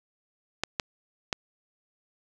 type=clicks; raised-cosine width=0.2 ms; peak=-9 dBFS; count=3; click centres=0.636 / 0.798 / 1.328 s; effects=none